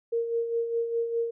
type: tone with tremolo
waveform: sine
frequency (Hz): 464.1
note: A#4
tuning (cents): -8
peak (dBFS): -23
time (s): 0.12-1.31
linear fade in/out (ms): 10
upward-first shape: sine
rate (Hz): 4.9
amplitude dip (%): 55
effects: none